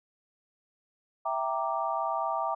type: chord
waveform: sine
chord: E half-diminished seventh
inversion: none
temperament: equal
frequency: 659.3 / 784 / 932.3 / 1174.7 Hz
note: E5 / G5 / Bb5 / D6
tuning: 0 / 0 / 0 / 0 cents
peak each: -33 dBFS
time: 1.25-2.55 s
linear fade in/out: 10 ms
effects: none